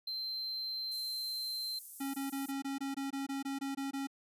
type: tone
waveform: triangle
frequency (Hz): 4115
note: C8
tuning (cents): -30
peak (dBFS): -35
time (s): 0.07-1.79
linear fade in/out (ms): 5
type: high-pass noise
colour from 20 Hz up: pink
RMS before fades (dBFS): -48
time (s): 0.91-2.52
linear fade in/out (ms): 10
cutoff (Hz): 9000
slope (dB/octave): 24
type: tone bursts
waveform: square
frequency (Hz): 274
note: C#4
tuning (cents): -20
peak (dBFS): -36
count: 13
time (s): 2-4.072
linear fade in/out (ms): 10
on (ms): 140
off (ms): 21
effects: resampled to 32000 Hz